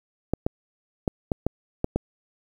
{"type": "clicks", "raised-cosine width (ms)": 2, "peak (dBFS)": -9, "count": 7, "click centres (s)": [0.336, 0.465, 1.078, 1.318, 1.466, 1.844, 1.96], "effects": ["8-bit"]}